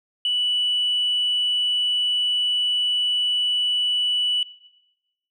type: tone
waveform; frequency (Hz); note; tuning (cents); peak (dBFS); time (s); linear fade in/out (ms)
sine; 2960; F#7; 0; -18; 0.25-4.43; 2
effects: noise-tail reverb RT60 1.0 s tail -19 dB re dry + tanh soft clip ceiling -15 dBFS